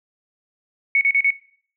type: tone bursts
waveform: sine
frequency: 2217 Hz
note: C#7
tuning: in tune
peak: -13 dBFS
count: 4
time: 0.95-1.305 s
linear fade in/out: 2 ms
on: 61 ms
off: 37 ms
effects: noise-tail reverb RT60 0.5 s tail -19 dB re dry